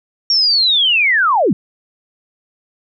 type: linear sweep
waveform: sine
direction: down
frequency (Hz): 5588 to 144.4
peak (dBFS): -10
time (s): 0.3-1.53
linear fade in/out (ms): 2
effects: none